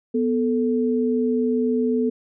sine tone pair together, 246.4 / 439 Hz, B3 / A4, -4 / -4 cents, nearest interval minor seventh, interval 1000 cents, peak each -20 / -22 dBFS, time 0.14-2.1 s, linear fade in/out 10 ms, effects none

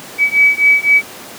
sine beating tone pair, 2281 / 2284.9 Hz, C#7 / D7, +49 / -48 cents, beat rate 3.9 Hz, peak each -11 dBFS, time 0.18-1.02 s, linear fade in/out 50 ms, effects pink hiss -32 dBFS RMS until 1.38 s + high-pass 200 Hz 12 dB/octave

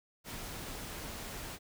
pink noise, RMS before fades -43 dBFS, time 0.24-1.59 s, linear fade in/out 50 ms, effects none

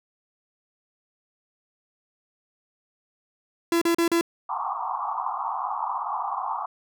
45% pulse tone bursts, 337.4 Hz, E4, 40 cents sharp, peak -19 dBFS, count 4, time 3.72-4.211 s, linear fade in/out 2 ms, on 95 ms, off 37 ms
white band-pass noise, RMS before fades -29 dBFS, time 4.49-6.66 s, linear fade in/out 5 ms, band 730 to 1200 Hz, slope 96 dB/octave
effects none

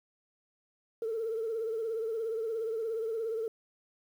sine tone with vibrato, 449.3 Hz, A4, 36 cents sharp, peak -30 dBFS, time 1.02-3.48 s, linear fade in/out 2 ms, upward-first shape triangle, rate 17 Hz, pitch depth 73 cents each way, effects tanh soft clip ceiling -26 dBFS + 10-bit

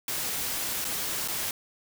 white noise with dropouts, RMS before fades -31 dBFS, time 0.08-1.51 s, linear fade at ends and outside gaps 2 ms, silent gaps 0.845-0.85 / 1.278-1.283 s, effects none

